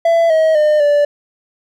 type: tone with pitch steps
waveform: triangle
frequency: 669 / 636 / 605 / 583 Hz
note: E5 / D#5 / D#5 / D5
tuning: +25 / +38 / -49 / -13 cents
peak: -7 dBFS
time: 0.05-1.05 s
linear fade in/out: 5 ms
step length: 250 ms
effects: none